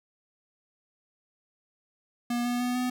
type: tone with pitch steps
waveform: square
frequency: 240 / 243.4 / 246.7 / 250.2 Hz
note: B3 / B3 / B3 / B3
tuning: -49 / -25 / -2 / +23 cents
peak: -27 dBFS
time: 2.3-2.9 s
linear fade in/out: 5 ms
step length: 150 ms
effects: none